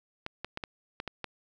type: clicks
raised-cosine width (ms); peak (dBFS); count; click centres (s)
0.3; -19; 7; 0.264 / 0.446 / 0.574 / 0.638 / 1.001 / 1.077 / 1.243
effects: none